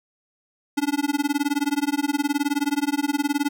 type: tone with tremolo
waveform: square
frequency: 287.8 Hz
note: D4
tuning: 35 cents flat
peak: -18 dBFS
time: 0.77-3.49 s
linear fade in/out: 10 ms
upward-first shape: sine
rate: 19 Hz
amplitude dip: 100%
effects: none